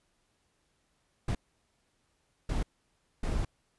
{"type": "noise bursts at uneven times", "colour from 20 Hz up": "brown", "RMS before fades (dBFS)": -30, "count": 3, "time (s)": [[1.28, 1.35], [2.49, 2.63], [3.23, 3.45]], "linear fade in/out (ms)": 5, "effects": ["pink hiss -74 dBFS RMS until 3.78 s", "resampled to 24000 Hz"]}